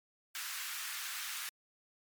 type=high-pass noise; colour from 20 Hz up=pink; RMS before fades=-41 dBFS; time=0.35-1.49 s; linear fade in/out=0 ms; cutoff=1300 Hz; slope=24 dB/octave; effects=MP3 96 kbps